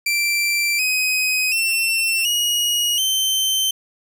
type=tone with pitch steps; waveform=sawtooth; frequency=2349 / 2518 / 2698 / 2892 / 3100 Hz; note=D7 / D#7 / E7 / F#7 / G7; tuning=0 / +20 / +40 / -40 / -20 cents; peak=-14 dBFS; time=0.06-3.71 s; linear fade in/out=5 ms; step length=730 ms; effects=none